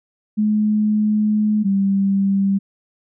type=tone pair in turn; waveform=sine; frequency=212.3 / 196.34 Hz; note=G#3 / G3; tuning=+38 / +3 cents; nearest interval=minor second; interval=135 cents; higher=first; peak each=-14 dBFS; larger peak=neither; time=0.37-1.64 / 1.64-2.59 s; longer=first; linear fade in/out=20 ms; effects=none